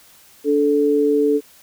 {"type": "tone pair together", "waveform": "sine", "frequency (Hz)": [290, 437.2], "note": ["D4", "A4"], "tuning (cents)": [-22, -11], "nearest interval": "perfect fifth", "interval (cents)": 711, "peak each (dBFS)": [-18, -15], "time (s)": [0.44, 1.41], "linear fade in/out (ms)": 50, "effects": ["white hiss -49 dBFS RMS until 1.62 s"]}